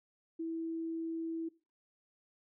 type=tone; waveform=sine; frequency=327.7 Hz; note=E4; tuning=10 cents flat; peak=-35 dBFS; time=0.39-1.49 s; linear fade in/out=10 ms; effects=noise-tail reverb RT60 0.3 s tail -19 dB re dry